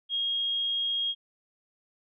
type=tone; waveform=sine; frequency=3262 Hz; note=G#7; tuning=32 cents flat; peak=-26 dBFS; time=0.09-1.15 s; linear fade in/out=50 ms; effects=none